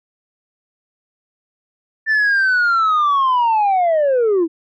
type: linear sweep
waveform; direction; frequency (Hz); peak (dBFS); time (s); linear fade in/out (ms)
sine; down; 1782 to 313; -10; 2.06-4.48; 50
effects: tanh soft clip ceiling -11 dBFS